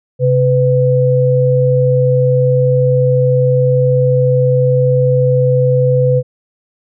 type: tone pair together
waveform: sine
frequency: 132.7 / 501 Hz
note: C3 / B4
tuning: +25 / +25 cents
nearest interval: octave + major seventh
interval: 2300 cents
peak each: -11 dBFS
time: 0.19-6.23 s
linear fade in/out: 50 ms
effects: none